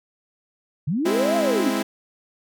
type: linear two-way sweep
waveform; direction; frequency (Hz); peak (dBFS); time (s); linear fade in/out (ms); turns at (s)
sine; up then down; 125.8 to 697 to 240.7; -20; 0.87-1.7; 10; 1.36
type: chord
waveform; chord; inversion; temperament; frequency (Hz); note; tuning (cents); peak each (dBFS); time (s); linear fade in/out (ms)
sawtooth; Ab augmented; none; equal; 207.7 / 261.6 / 329.6; Ab3 / C4 / E4; 0 / 0 / 0; -22; 1.05-1.83; 10
effects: none